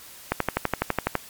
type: click train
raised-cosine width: 0.5 ms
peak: -6 dBFS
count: 11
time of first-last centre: 0.32-1.153 s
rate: 12 Hz
effects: white hiss -45 dBFS RMS until 1.29 s + MP3 96 kbps